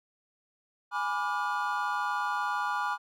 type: chord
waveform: triangle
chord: G# diminished seventh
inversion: none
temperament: equal with one note detuned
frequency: 830.6 / 987.8 / 1174.7 / 1427.9 Hz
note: G#5 / B5 / D6 / F6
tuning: 0 / 0 / 0 / +38 cents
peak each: -32 dBFS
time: 0.91-2.98 s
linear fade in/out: 50 ms
effects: none